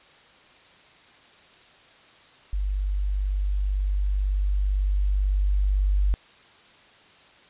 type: tone with level ramp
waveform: sine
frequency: 49 Hz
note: G1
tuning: in tune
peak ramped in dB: -23 to -18 dBFS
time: 2.53-6.14 s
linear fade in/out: 0 ms
effects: white hiss -53 dBFS RMS until 7.49 s + resampled to 8000 Hz